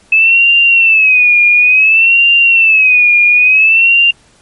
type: tone with vibrato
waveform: sine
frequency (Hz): 2596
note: E7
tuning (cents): -27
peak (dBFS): -4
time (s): 0.12-4.11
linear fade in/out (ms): 5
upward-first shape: sine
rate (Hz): 0.57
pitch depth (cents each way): 120
effects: pink hiss -47 dBFS RMS until 4.41 s + MP3 48 kbps